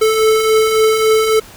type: beating tone pair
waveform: square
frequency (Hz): 435 / 438.6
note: A4 / A4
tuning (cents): -20 / -6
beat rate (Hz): 3.6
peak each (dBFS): -20 / -11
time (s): 0.01-1.4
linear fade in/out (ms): 10
effects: pink hiss -38 dBFS RMS until 1.56 s